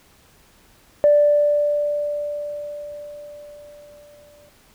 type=tone with exponential decay; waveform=sine; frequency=587.3 Hz; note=D5; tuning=in tune; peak=-9 dBFS; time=1.04-4.49 s; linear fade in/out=0 ms; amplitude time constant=750 ms; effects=tanh soft clip ceiling -5 dBFS + pink hiss -54 dBFS RMS until 4.74 s